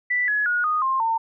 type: tone with pitch steps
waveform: sine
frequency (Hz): 1975.5 / 1690.2 / 1446.2 / 1237.3 / 1058.6 / 905.8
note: B6 / G#6 / F#6 / D#6 / C6 / A#5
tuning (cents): 0 / +30 / -40 / -10 / +20 / -50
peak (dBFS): -19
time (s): 0.1-1.18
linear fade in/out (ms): 10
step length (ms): 180
effects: none